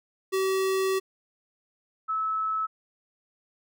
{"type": "tone pair in turn", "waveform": ["square", "sine"], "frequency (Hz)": [382.1, 1300.5], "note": ["G4", "E6"], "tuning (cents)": [-44, -24], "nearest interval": "octave + major sixth", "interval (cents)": 2120, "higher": "second", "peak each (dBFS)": [-24, -25], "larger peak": "first", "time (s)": [[0.32, 1], [2.08, 2.67]], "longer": "first", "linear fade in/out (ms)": 20, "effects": []}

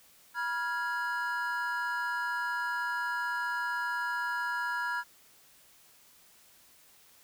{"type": "chord", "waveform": "triangle", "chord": "F diminished", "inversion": "second", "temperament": "equal with one note detuned", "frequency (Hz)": [971.9, 1396.9, 1661.2], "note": ["Cb6", "F6", "Ab6"], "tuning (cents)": [-28, 0, 0], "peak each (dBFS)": -33, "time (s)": [0.34, 5.04], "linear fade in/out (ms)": 50, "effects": ["white hiss -60 dBFS RMS until 7.23 s"]}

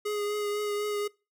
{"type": "tone with vibrato", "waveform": "square", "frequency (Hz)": 415.3, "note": "G#4", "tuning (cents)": 0, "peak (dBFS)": -29, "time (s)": [0.05, 1.08], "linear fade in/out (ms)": 10, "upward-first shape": "triangle", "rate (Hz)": 4, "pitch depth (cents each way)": 22, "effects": ["noise-tail reverb RT60 0.3 s tail -24 dB re dry"]}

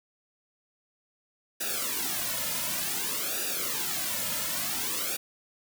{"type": "noise with flanger", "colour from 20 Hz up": "white", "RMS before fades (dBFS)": -31, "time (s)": [1.6, 5.17], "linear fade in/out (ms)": 10, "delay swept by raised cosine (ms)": [0.93, 2.63], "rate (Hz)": 0.55, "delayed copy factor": -1, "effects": []}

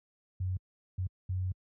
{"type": "tone bursts at uneven times", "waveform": "sine", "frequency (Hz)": 92.4, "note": "F#2", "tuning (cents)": -2, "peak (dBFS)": -29, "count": 3, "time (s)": [[0.4, 0.57], [0.98, 1.07], [1.29, 1.52]], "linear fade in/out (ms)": 5, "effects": ["high-pass 60 Hz 12 dB/octave"]}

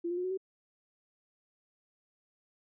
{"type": "tone with pitch steps", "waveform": "sine", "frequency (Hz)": [342.1, 351.3, 360.8, 370.5, 380.5], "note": ["F4", "F4", "F#4", "F#4", "F#4"], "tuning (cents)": [-36, 10, -44, 2, 48], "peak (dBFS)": -31, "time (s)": [0.04, 0.375], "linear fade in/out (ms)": 10, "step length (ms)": 67, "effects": []}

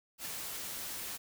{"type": "noise with ADSR envelope", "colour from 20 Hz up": "white", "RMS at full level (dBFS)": -39, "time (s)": [0.18, 1.18], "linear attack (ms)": 75, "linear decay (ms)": 8, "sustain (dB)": -2, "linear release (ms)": 24, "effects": []}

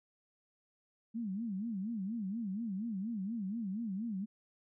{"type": "tone with vibrato", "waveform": "sine", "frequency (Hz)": 210.2, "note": "G#3", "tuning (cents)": 21, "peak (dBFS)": -35, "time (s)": [1.14, 4.26], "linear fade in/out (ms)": 20, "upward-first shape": "sine", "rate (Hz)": 4.2, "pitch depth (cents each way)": 210, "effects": []}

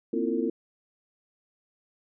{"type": "tone cluster", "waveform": "sine", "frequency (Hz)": [237.2, 263.6, 327.4, 346.6, 453.4], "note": ["A#3", "C4", "E4", "F4", "A#4"], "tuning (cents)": [30, 13, -12, -13, -48], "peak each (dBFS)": -31, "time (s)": [0.13, 0.5], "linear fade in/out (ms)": 5, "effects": []}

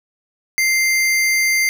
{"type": "tone pair together", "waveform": "square", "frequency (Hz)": [2093, 4699], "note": ["C7", "D8"], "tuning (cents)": [0, 0], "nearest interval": "octave + major second", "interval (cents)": 1400, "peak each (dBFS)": [-15, -25], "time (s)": [0.58, 1.69], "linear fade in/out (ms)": 0, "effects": []}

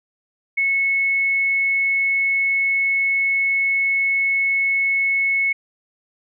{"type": "tone", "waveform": "sine", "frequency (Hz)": 2197, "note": "C#7", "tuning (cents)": -16, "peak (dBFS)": -16, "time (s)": [0.57, 5.53], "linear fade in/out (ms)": 10, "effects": []}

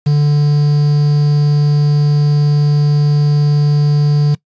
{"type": "tone with quantisation", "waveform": "triangle", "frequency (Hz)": 146.83, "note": "D3", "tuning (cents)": 0, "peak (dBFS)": -6, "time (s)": [0.06, 4.35], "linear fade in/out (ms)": 10, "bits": 5, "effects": ["noise-tail reverb RT60 0.1 s tail -21 dB re dry", "resampled to 16000 Hz"]}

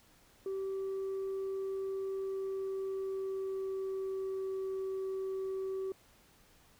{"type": "tone with pitch glide", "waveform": "sine", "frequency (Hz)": [386.5, 382.5], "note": ["G4", "G4"], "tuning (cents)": [-24, -42], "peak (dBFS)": -32, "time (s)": [0.46, 5.92], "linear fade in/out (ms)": 2, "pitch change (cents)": -18, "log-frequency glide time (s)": [2.18, 4.69], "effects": ["tanh soft clip ceiling -33 dBFS", "pink hiss -64 dBFS RMS until 6.79 s"]}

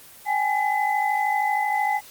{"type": "tone cluster", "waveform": "sine", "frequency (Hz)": [787, 840, 2017], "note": ["G5", "G#5", "B6"], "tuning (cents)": [7, 19, 36], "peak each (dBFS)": [-26, -22, -27], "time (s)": [0.25, 2.01], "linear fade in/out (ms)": 50, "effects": ["white hiss -46 dBFS RMS until 2.1 s", "Opus 24 kbps"]}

